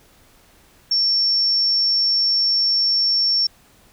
sine tone, 5450 Hz, F8, 43 cents flat, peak -15 dBFS, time 0.91-3.47 s, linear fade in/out 5 ms, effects pink hiss -53 dBFS RMS until 3.92 s

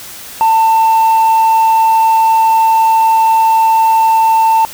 sine tone, 894 Hz, A5, 27 cents sharp, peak -4 dBFS, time 0.41-4.65 s, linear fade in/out 0 ms, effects tanh soft clip ceiling -5 dBFS + white hiss -30 dBFS RMS until 4.73 s

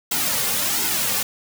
white noise with flanger, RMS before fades -22 dBFS, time 0.11-1.23 s, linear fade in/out 5 ms, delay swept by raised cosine 1.7 to 3.1 ms, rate 1.4 Hz, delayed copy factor -0.75, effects none

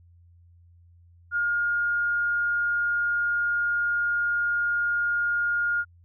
sine tone, 1420 Hz, F6, 28 cents sharp, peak -22 dBFS, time 1.31-5.85 s, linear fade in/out 50 ms, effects added 86 Hz sine -52 dBFS peak until 6.04 s

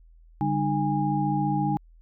sine tone cluster, 145 / 199.8 / 305.5 / 818 Hz, D3 / G3 / D#4 / G#5, -22 / +33 / -32 / -26 cents, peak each -27 / -29 / -28 / -27 dBFS, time 0.41-1.77 s, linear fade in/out 0 ms, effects added 41 Hz sine -50 dBFS peak until 2.01 s

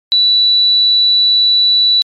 sine tone, 3951 Hz, B7, in tune, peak -7 dBFS, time 0.12-2.02 s, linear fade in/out 0 ms, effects MP3 64 kbps

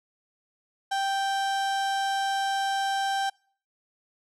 35% pulse tone, 784 Hz, G5, in tune, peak -23 dBFS, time 0.91-3.3 s, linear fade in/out 10 ms, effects noise-tail reverb RT60 0.5 s tail -26 dB re dry + low-pass 8000 Hz 12 dB/octave

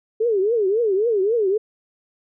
sine tone with vibrato, 423.5 Hz, G#4, 34 cents sharp, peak -16 dBFS, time 0.2-1.58 s, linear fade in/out 10 ms, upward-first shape triangle, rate 3.7 Hz, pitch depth 250 cents each way, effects none

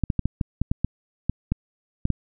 clicks, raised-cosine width 5 ms, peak -9 dBFS, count 12, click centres 0.037 / 0.102 / 0.193 / 0.256 / 0.412 / 0.616 / 0.715 / 0.846 / 1.296 / 1.52 / 2.054 / 2.103 s, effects none

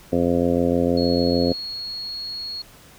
harmonic tone, 86.6 Hz, F2, 14 cents flat, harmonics 1 / 2 / 3 / 4 / 5 / 6 / 7 / 8, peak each -29 / -26 / -21 / -27 / -25 / -23 / -30 / -33 dBFS, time 0.12-1.53 s, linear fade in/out 10 ms
sine tone, 4321 Hz, C#8, 45 cents flat, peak -28 dBFS, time 0.97-2.62 s, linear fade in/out 5 ms
effects pink hiss -48 dBFS RMS until 2.98 s

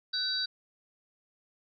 sine tone cluster, 1511 / 3886 / 4643 Hz, F#6 / B7 / D8, +36 / -29 / -21 cents, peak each -37 / -32 / -32 dBFS, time 0.13-0.46 s, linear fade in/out 10 ms, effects none

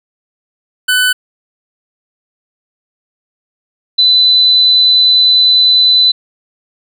25% pulse / sine tone pair in turn, 1500 / 4005 Hz, F#6 / B7, +23 / +23 cents, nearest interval octave + perfect fourth, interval 1700 cents, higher second, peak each -5 dBFS, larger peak neither, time 0.88-1.13 / 3.98-6.12 s, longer second, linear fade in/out 10 ms, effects none

